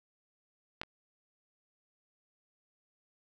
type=clicks; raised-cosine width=0.3 ms; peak=-18 / -30 dBFS; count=2; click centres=0.815 / 0.834 s; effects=none